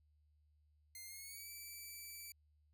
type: tone with pitch glide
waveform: 5% pulse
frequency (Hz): 2100 to 2317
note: C7 to D7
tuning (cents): +6 to -24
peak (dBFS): -40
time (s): 0.95-2.32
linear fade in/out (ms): 2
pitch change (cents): +170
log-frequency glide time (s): 1.05-1.49
effects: added 75 Hz sine -70 dBFS peak until 2.73 s